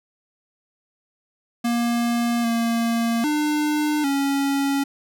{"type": "tone with pitch steps", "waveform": "square", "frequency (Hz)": [236.4, 231.6, 299.9, 277.7], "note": ["A#3", "A#3", "D4", "C#4"], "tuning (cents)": [24, -11, 36, 3], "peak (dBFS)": -20, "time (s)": [1.64, 4.84], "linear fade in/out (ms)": 10, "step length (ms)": 800, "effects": []}